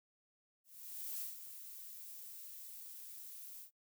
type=noise with ADSR envelope; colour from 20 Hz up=violet; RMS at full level=-42 dBFS; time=0.64-3.71 s; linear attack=570 ms; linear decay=140 ms; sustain=-9 dB; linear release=100 ms; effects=noise-tail reverb RT60 0.1 s tail -23 dB re dry